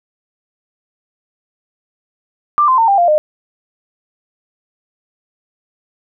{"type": "tone with pitch steps", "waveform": "sine", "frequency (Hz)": [1184, 1036.7, 907.7, 794.8, 695.9, 609.3], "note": ["D6", "C6", "A#5", "G5", "F5", "D#5"], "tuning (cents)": [14, -16, -46, 24, -6, -36], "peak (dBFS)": -8, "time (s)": [2.58, 3.18], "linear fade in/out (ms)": 0, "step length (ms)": 100, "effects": []}